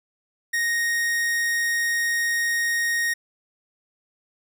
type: tone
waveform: 45% pulse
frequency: 1864.7 Hz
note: A#6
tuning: in tune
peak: -21 dBFS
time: 0.53-3.14 s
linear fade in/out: 10 ms
effects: none